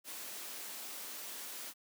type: high-pass noise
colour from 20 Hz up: white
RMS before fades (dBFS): -45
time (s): 0.04-1.74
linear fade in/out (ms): 50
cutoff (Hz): 210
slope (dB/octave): 24
effects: none